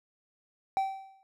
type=tone with exponential decay; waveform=triangle; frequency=774 Hz; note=G5; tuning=22 cents flat; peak=-21 dBFS; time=0.77-1.23 s; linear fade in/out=0 ms; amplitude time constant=100 ms; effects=none